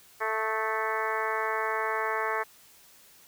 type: harmonic tone with a mistuned harmonic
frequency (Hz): 220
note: A3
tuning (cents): 0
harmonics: 2 / 3 / 4 / 5 / 6 / 7 / 8 / 9 / 10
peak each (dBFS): -34 / -37 / -34 / -33 / -36 / -38 / -35 / -38 / -41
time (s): 0.2-2.44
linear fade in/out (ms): 20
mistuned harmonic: 6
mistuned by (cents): -25
effects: white hiss -56 dBFS RMS until 3.27 s